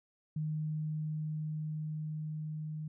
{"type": "tone with level ramp", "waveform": "sine", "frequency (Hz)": 154.3, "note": "D#3", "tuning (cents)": -14, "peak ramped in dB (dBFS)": [-32, -37], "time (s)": [0.36, 2.88], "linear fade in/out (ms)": 5, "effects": []}